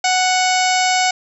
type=harmonic tone; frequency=740 Hz; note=F#5; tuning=in tune; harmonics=1 / 2 / 3 / 4 / 5 / 6 / 7 / 8 / 9 / 10; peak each=-16 / -24 / -21 / -26 / -29 / -27 / -25 / -27 / -31 / -26 dBFS; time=0.04-1.11 s; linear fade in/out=5 ms; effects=none